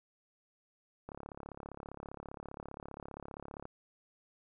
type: click train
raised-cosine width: 1 ms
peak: -30 dBFS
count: 91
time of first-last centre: 1.09-3.654 s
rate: 35.1 Hz
effects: none